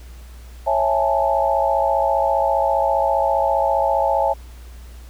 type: chord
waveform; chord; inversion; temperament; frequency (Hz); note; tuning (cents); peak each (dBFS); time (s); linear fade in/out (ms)
sine; A major seventh; first; just; 550 / 660 / 825 / 880; C#5 / E5 / G#5 / A5; -14 / +2 / -12 / 0; -21; 0.66-4.34; 20
effects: added 60 Hz sine -36 dBFS peak until 5.09 s + pink hiss -49 dBFS RMS until 5.09 s